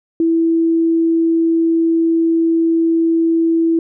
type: tone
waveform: sine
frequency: 329.6 Hz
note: E4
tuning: in tune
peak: -11 dBFS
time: 0.2-3.79 s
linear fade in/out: 2 ms
effects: none